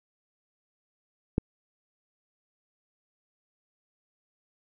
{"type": "click", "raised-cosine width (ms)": 3, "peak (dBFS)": -10, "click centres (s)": 1.381, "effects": []}